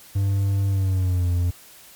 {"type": "tone with pitch glide", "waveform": "triangle", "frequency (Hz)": [98.6, 87.84], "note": ["G2", "F2"], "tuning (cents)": [11, 11], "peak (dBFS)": -16, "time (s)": [0.15, 1.51], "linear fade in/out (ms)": 10, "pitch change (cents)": -200, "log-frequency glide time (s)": [0.68, 1.28], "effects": ["white hiss -47 dBFS RMS until 1.95 s", "MP3 96 kbps"]}